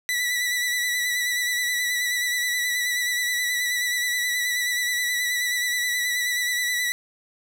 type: tone with vibrato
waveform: sawtooth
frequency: 1965 Hz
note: B6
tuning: 9 cents flat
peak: -19 dBFS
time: 0.09-6.92 s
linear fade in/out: 0 ms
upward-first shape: sine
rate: 9.4 Hz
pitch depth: 31 cents each way
effects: none